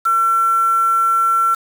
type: tone with quantisation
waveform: sine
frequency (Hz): 1350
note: E6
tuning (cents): +41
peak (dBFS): -12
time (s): 0.05-1.55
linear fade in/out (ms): 10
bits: 5
effects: none